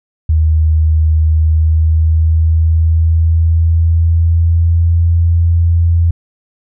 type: tone with pitch glide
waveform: sine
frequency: 78.7 to 84.35 Hz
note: D#2 to E2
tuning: +20 to +40 cents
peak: -7 dBFS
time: 0.29-6.11 s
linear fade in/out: 5 ms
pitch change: +120 cents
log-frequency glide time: 1.24-5.05 s
effects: none